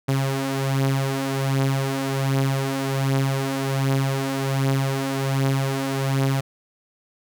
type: beating tone pair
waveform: sawtooth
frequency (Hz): 134.6 / 135.9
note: C3 / C#3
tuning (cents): +49 / -34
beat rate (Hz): 1.3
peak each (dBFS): -22 / -18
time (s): 0.08-6.41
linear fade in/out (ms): 10
effects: none